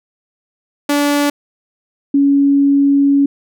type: tone pair in turn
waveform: sawtooth / sine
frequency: 288.8 / 280.3 Hz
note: D4 / C#4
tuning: -29 / +19 cents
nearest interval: minor second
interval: 52 cents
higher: first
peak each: -8 dBFS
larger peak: neither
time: 0.89-1.3 / 2.14-3.26 s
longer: second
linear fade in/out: 5 ms
effects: none